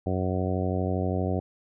harmonic tone, 92.5 Hz, F#2, in tune, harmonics 1 / 2 / 3 / 4 / 5 / 6 / 7 / 8, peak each -28 / -31 / -33 / -34 / -35 / -36 / -36 / -37 dBFS, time 0.06-1.4 s, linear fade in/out 5 ms, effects none

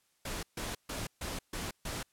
pink noise bursts, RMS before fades -38 dBFS, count 6, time 0.25-2.03 s, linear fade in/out 5 ms, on 180 ms, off 140 ms, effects white hiss -73 dBFS RMS until 2.12 s + low-pass 12000 Hz 12 dB/octave

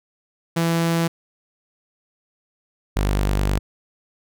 sawtooth tone pair in turn, 166.8 / 49.59 Hz, E3 / G1, +21 / +21 cents, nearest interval octave + major sixth, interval 2100 cents, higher first, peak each -14 / -14 dBFS, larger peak neither, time 0.56-1.08 / 2.96-3.59 s, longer second, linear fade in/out 10 ms, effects none

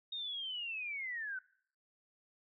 sine linear sweep, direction down, 3729 to 1480 Hz, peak -38 dBFS, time 0.12-1.39 s, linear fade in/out 5 ms, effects noise-tail reverb RT60 0.6 s tail -22 dB re dry

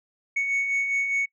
sine beating tone pair, 2217 / 2221.9 Hz, C#7 / C#7, 0 / +3 cents, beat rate 4.9 Hz, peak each -30 / -21 dBFS, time 0.36-1.26 s, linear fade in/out 10 ms, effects noise-tail reverb RT60 0.1 s tail -26 dB re dry + tanh soft clip ceiling -20 dBFS

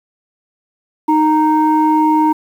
sine tone pair together, 310.1 / 929.3 Hz, D#4 / A#5, -6 / -6 cents, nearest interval octave + perfect fifth, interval 1900 cents, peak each -11 dBFS, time 1.08-2.33 s, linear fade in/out 10 ms, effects tanh soft clip ceiling -4 dBFS + 7-bit

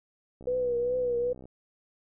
click train, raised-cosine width 2 ms, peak -34 dBFS, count 68, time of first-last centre 0.41-1.455 s, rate 64.1 Hz
sine tone with vibrato, 490.2 Hz, B4, 13 cents flat, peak -25 dBFS, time 0.47-1.33 s, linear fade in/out 5 ms, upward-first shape triangle, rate 2.5 Hz, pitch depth 62 cents each way
effects none

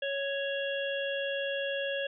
harmonic tone, 554.4 Hz, C#5, in tune, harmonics 1 / 3 / 5 / 6, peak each -32 / -37 / -39 / -40 dBFS, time 0.02-2.07 s, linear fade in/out 5 ms, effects none

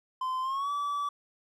triangle tone with pitch glide, 1032 to 1151.7 Hz, C6 to D6, -24 to -34 cents, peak -27 dBFS, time 0.21-1.09 s, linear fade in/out 5 ms, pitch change +190 cents, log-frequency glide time 0.41-0.71 s, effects none

